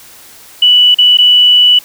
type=tone with dropouts; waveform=sine; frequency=2960 Hz; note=F#7; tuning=in tune; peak=-3 dBFS; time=0.62-1.79 s; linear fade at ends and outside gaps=5 ms; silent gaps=0.946-0.985 / 1.173-1.185 s; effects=white hiss -37 dBFS RMS until 1.84 s